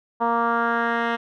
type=tone with low-pass filter sweep; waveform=10% pulse; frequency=233.1 Hz; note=A#3; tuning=in tune; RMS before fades=-22 dBFS; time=0.2-1.17 s; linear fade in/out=20 ms; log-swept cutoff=990 to 2300 Hz; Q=2.9; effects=none